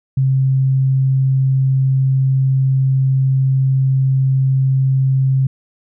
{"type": "tone", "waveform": "sine", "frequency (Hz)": 133.2, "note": "C3", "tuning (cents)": 31, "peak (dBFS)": -11, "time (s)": [0.17, 5.47], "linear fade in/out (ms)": 5, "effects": []}